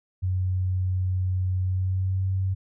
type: tone with pitch glide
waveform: sine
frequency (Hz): 92.5 to 94.94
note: F#2 to F#2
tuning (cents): 0 to +45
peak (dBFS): -22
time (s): 0.22-2.55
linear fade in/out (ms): 20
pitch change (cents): +45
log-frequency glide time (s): 1.61-2.25
effects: none